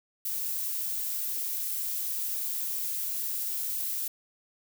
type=noise; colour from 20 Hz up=violet; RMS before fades=-32 dBFS; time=0.25-4.08 s; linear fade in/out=5 ms; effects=none